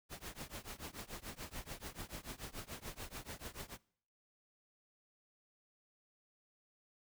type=noise with tremolo; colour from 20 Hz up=pink; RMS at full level=-44 dBFS; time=0.09-3.78 s; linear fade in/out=50 ms; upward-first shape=triangle; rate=6.9 Hz; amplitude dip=100%; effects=noise-tail reverb RT60 0.6 s tail -23 dB re dry